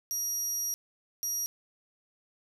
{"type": "tone bursts at uneven times", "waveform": "30% pulse", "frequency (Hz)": 5700, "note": "F8", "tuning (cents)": 34, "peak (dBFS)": -26, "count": 2, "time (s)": [[0.11, 0.74], [1.23, 1.46]], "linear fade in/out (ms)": 0, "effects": []}